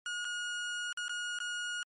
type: tone with dropouts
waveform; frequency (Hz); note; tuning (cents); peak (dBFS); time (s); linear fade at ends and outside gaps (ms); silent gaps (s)
30% pulse; 1441; F#6; -46; -32; 0.06-1.83; 1; 0.246-0.251 / 0.927-0.973 / 1.082-1.094 / 1.388-1.402
effects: MP3 48 kbps